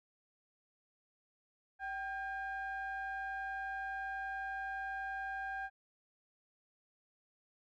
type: ring-modulated tone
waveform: triangle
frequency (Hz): 415.3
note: G#4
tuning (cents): 0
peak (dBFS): -33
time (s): 1.79-5.7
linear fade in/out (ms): 50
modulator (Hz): 1190
effects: none

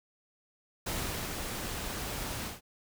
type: noise with ADSR envelope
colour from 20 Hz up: pink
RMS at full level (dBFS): -34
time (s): 0.86-2.61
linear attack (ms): 9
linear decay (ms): 410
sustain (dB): -3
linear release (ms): 160
effects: none

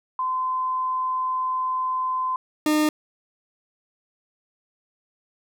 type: tone pair in turn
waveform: sine / 40% pulse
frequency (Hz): 1028 / 304.7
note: C6 / D#4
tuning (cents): -31 / -36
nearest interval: octave + major sixth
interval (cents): 2105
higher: first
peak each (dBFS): -22 / -17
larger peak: second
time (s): 0.19-2.36 / 2.66-2.89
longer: first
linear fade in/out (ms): 2
effects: none

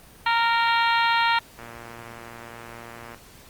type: harmonic tone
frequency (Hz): 463.4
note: A#4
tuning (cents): -10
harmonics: 2 / 3 / 4 / 5 / 6 / 7 / 8 / 9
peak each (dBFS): -21 / -25 / -27 / -29 / -31 / -32 / -33 / -34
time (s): 0.26-1.39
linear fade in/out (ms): 5
type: click train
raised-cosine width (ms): 0.5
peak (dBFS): -25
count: 183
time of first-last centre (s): 1.59-3.146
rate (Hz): 117
effects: pink hiss -49 dBFS RMS until 3.49 s + Opus 32 kbps

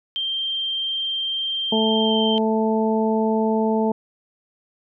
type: tone with pitch glide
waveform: sine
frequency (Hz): 3161 to 3136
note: G7 to G7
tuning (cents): +14 to 0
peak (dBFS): -22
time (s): 0.16-2.38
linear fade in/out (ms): 0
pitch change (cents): -14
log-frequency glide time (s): 2.06-2.11
type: harmonic tone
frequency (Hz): 220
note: A3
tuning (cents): 0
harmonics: 1 / 2 / 3 / 4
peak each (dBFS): -20 / -22 / -27 / -26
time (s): 1.72-3.92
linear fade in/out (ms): 5
effects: none

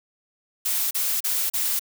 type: noise bursts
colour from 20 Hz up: blue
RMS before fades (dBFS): -24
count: 4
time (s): 0.65-1.795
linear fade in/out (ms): 10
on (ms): 260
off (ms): 35
effects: none

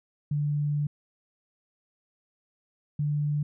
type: tone pair in turn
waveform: sine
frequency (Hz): 146.83 / 147.48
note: D3 / D3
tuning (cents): 0 / +8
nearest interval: unison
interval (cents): 8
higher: second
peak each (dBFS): -24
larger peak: neither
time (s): 0.31-0.87 / 2.99-3.43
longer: first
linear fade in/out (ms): 5
effects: none

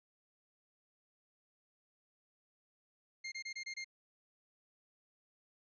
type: tone bursts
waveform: sawtooth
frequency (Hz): 2119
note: C7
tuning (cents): +21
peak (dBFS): -37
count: 6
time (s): 3.24-3.845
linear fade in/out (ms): 10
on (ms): 80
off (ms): 25
effects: resampled to 16000 Hz

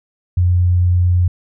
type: tone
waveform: sine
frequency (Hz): 89.1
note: F2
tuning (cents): +35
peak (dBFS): -10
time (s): 0.37-1.28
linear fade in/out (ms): 5
effects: none

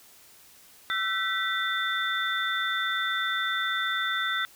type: tone cluster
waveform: sine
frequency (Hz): 1334 / 1529 / 1962 / 3550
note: E6 / G6 / B6 / A7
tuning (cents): +20 / -44 / -12 / +15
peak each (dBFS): -31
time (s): 0.9-4.45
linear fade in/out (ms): 0
effects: white hiss -54 dBFS RMS until 4.55 s

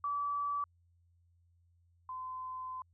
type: tone pair in turn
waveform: sine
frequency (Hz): 1152 / 1026.3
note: D6 / C6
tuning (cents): -34 / -34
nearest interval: major second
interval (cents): 200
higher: first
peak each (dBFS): -32 / -39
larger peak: first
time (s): 0.04-0.64 / 2.09-2.82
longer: second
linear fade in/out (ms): 2
effects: added 86 Hz sine -66 dBFS peak until 2.93 s

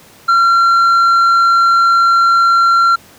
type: tone with tanh clipping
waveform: triangle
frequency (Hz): 1369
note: F6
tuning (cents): -35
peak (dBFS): -8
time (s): 0.28-2.96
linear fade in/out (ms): 10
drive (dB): 9
effects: pink hiss -42 dBFS RMS until 3.18 s + high-pass 100 Hz 12 dB/octave

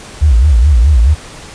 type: tone with vibrato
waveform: sine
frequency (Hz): 65.41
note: C2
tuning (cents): 0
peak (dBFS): -4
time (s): 0.21-1.15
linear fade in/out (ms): 20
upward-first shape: sine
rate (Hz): 4.7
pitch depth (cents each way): 290
effects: pink hiss -32 dBFS RMS until 1.54 s + resampled to 22050 Hz

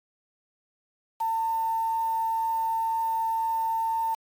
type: tone with quantisation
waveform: sine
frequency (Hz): 901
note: A5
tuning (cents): +41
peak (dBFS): -24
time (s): 1.2-4.15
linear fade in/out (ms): 10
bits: 7
effects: AAC 64 kbps

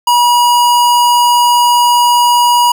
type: tone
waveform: square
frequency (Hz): 965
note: B5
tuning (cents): -40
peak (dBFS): -7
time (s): 0.07-2.72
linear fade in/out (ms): 5
effects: none

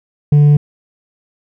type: tone with hard clipping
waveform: triangle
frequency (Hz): 146.83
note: D3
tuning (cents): 0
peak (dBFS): -4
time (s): 0.32-0.57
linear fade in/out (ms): 5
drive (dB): 1
effects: none

